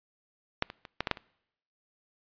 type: clicks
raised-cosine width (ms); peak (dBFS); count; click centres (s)
0.3; -9 / -24 / -27 / -12 / -13 / -9 / -26; 7; 0.624 / 0.701 / 0.852 / 1.006 / 1.072 / 1.113 / 1.172
effects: noise-tail reverb RT60 0.8 s tail -26 dB re dry + resampled to 11025 Hz